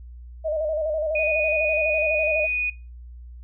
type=tone with vibrato; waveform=sine; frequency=621 Hz; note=D#5; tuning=3 cents flat; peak=-22 dBFS; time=0.44-2.47 s; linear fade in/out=20 ms; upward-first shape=square; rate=12 Hz; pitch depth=52 cents each way
type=tone; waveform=sine; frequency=2476 Hz; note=D#7; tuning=9 cents flat; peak=-22 dBFS; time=1.15-2.7 s; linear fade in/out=5 ms
effects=noise-tail reverb RT60 0.3 s tail -23 dB re dry + added 60 Hz sine -38 dBFS peak until 3.43 s